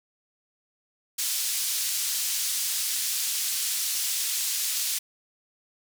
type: band-pass noise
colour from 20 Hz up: pink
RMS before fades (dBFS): -28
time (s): 1.18-4.99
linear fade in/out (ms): 10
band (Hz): 4700 to 16000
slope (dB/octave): 12
effects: none